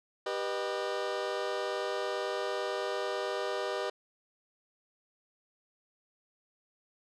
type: chord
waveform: sawtooth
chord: G augmented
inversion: none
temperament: just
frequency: 392 / 490 / 612.5 Hz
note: G4 / B4 / D#5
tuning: 0 / -14 / -27 cents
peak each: -32 dBFS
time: 0.26-3.9 s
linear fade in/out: 5 ms
effects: low-pass 5000 Hz 12 dB/octave